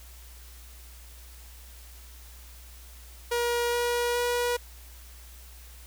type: tone with pitch steps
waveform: sawtooth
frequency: 477.2 / 480.5 / 483.9 Hz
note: A#4 / B4 / B4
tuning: +41 / -48 / -35 cents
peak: -21 dBFS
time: 3.31-4.57 s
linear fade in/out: 10 ms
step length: 420 ms
effects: added 60 Hz sine -46 dBFS peak until 5.86 s + white hiss -52 dBFS RMS until 5.86 s